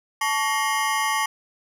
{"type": "ring-modulated tone", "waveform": "25% pulse", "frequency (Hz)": 1000, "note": "B5", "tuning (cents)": 21, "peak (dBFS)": -14, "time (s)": [0.21, 1.26], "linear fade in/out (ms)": 5, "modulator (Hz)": 126, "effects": ["resampled to 32000 Hz", "8-bit"]}